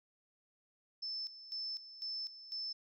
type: tone with tremolo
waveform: sine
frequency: 5274 Hz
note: E8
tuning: in tune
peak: -38 dBFS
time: 1.02-2.73 s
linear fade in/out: 10 ms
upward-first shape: square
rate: 2 Hz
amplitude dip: 75%
effects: none